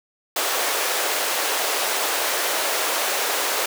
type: high-pass noise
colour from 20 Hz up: pink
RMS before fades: -23 dBFS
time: 0.36-3.66 s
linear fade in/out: 5 ms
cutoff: 440 Hz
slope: 24 dB/octave
effects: none